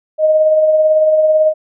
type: tone with tremolo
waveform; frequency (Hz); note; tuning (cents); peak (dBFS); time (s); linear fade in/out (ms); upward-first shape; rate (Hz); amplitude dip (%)
sine; 622.3; D#5; 0; -6; 0.18-1.54; 50; triangle; 18; 40
effects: none